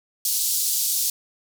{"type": "band-pass noise", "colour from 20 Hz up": "white", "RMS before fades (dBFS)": -23, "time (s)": [0.25, 1.1], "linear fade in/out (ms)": 2, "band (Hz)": [4200, 16000], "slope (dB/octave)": 24, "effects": []}